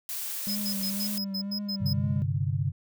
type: noise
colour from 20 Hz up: blue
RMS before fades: -34 dBFS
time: 0.09-1.18 s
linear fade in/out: 0 ms
type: tone with vibrato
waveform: triangle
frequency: 200 Hz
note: G3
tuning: 35 cents sharp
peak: -29 dBFS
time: 0.47-2.22 s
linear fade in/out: 0 ms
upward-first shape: triangle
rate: 2 Hz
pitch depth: 59 cents each way
type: tone bursts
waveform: square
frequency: 5100 Hz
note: D#8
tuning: 42 cents sharp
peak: -31 dBFS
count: 9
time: 0.48-1.934 s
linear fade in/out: 10 ms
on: 78 ms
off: 94 ms
type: chord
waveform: sine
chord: G suspended fourth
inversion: none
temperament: equal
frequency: 98 / 130.81 / 146.83 Hz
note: G2 / C3 / D3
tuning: 0 / 0 / 0 cents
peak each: -29 / -29 / -30 dBFS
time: 1.8-2.72 s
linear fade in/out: 20 ms
effects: none